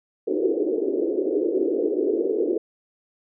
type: band-pass noise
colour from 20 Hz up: pink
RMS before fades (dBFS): -23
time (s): 0.27-2.58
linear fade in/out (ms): 5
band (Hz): 320 to 470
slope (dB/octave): 48
effects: none